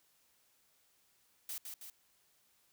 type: noise with echo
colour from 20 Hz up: blue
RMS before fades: -42 dBFS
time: 1.49-1.58 s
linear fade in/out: 2 ms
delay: 160 ms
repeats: 2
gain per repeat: -4 dB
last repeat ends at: 1.9 s
effects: white hiss -72 dBFS RMS until 2.72 s